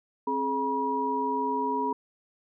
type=tone cluster; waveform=sine; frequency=266.2 / 423.9 / 963 Hz; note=C4 / G#4 / B5; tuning=+30 / +35 / -44 cents; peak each=-32 / -32 / -27 dBFS; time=0.27-1.93 s; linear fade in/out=5 ms; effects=none